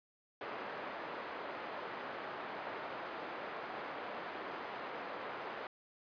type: band-pass noise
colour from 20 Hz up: pink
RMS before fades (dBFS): -44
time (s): 0.41-5.67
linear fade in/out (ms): 2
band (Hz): 460 to 1700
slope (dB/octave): 12
effects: resampled to 11025 Hz